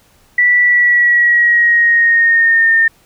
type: tone with pitch glide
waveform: sine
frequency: 1960 to 1818.2 Hz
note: B6 to A#6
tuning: -14 to -44 cents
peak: -7 dBFS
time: 0.38-2.88 s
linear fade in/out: 5 ms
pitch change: -130 cents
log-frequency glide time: 0.62-2.73 s
effects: pink hiss -51 dBFS RMS until 3.05 s